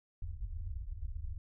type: low-pass noise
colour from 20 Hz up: pink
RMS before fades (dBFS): -40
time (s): 0.22-1.38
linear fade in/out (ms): 5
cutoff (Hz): 100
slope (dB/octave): 96
effects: none